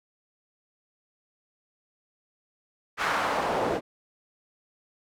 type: noise with band-pass filter sweep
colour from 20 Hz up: pink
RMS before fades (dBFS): -27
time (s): 2.97-3.81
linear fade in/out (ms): 50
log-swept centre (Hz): 1500 to 470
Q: 1.5
effects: none